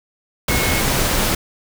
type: tone in noise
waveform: sine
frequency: 2178 Hz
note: C#7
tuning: 31 cents flat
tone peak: -24 dBFS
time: 0.49-0.81 s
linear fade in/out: 5 ms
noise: pink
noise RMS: -18 dBFS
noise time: 0.48-1.35 s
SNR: -9 dB
effects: none